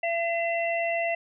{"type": "harmonic tone", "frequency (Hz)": 676, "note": "E5", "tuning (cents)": 43, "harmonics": [1, 3, 4], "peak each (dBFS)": [-26, -31, -32], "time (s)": [0.03, 1.15], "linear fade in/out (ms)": 5, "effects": []}